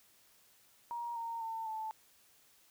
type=tone with pitch steps; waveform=sine; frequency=945 / 921.8 / 899.2 / 877.1 Hz; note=A#5 / A#5 / A5 / A5; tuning=+23 / -20 / +37 / -6 cents; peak=-37 dBFS; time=0.91-1.91 s; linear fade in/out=0 ms; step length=250 ms; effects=white hiss -66 dBFS RMS until 2.7 s